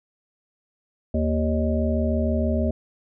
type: harmonic tone with a mistuned harmonic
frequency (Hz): 77.7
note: D#2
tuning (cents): -2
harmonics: 1 / 3 / 5 / 7 / 8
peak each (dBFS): -23 / -24 / -32 / -31 / -28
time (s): 1.14-2.71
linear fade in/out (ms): 5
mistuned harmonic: 7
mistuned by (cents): +36
effects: none